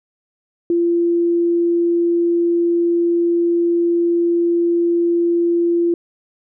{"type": "tone", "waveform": "sine", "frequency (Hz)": 342.4, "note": "F4", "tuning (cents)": -34, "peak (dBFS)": -13, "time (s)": [0.7, 5.94], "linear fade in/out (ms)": 2, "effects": []}